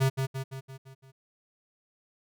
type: tone with echo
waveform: square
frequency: 133.4 Hz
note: C3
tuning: 34 cents sharp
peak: -22 dBFS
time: 0-0.1 s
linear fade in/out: 20 ms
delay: 170 ms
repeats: 6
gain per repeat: -5 dB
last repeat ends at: 1.12 s
effects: none